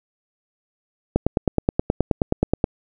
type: click train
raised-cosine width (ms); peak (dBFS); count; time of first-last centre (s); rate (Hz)
2; -3; 15; 1.16-2.641; 9.45
effects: none